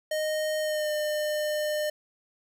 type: tone with pitch glide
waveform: square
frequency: 618 to 604.6 Hz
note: D#5 to D#5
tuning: -12 to -50 cents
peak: -27 dBFS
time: 0.11-1.9 s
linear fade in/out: 5 ms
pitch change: -38 cents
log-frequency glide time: 0.6-0.91 s
effects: 10-bit